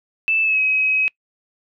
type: tone with pitch glide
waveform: sine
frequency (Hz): 2637 to 2544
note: E7 to D#7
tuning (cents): 0 to +38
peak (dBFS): -15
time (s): 0.28-1.08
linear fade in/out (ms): 0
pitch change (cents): -62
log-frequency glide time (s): 0.42-0.6
effects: noise-tail reverb RT60 0.1 s tail -25 dB re dry